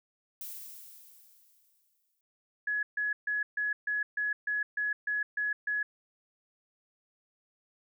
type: noise with exponential decay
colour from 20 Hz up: violet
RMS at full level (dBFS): -40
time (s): 0.41-2.21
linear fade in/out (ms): 1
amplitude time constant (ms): 390
type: tone bursts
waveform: sine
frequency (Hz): 1688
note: G#6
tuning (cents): +28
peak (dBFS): -28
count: 11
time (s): 2.67-5.83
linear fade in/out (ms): 5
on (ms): 160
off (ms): 140
effects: none